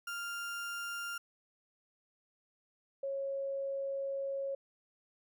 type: tone pair in turn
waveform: 35% pulse / sine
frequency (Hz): 1396.9 / 548.5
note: F6 / C#5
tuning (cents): 0 / -18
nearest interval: octave + major third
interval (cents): 1618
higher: first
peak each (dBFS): -36 / -34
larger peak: second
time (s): 0.07-1.18 / 3.03-4.55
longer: second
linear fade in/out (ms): 5
effects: none